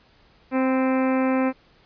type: harmonic tone with a mistuned harmonic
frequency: 261.5 Hz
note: C4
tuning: 1 cent flat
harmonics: 1 / 2 / 3 / 4 / 5 / 6 / 7 / 8 / 9 / 10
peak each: -20 / -25 / -31 / -32 / -35 / -38 / -39 / -39 / -38 / -42 dBFS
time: 0.51-1.53 s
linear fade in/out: 50 ms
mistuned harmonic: 4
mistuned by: -23 cents
effects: pink hiss -57 dBFS RMS until 1.85 s + resampled to 11025 Hz